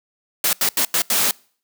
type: noise bursts at uneven times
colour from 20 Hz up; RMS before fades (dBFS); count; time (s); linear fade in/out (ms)
white; -18; 5; 0.44-0.53 / 0.61-0.69 / 0.77-0.85 / 0.94-1.02 / 1.1-1.31; 2
effects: noise-tail reverb RT60 0.5 s tail -26 dB re dry + high-pass 150 Hz 12 dB/octave